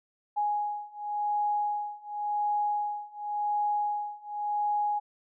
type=beating tone pair; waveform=sine; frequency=830.6 / 831.51 Hz; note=G#5 / G#5; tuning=0 / +2 cents; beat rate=0.91 Hz; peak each=-31 / -30 dBFS; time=0.36-5 s; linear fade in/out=20 ms; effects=none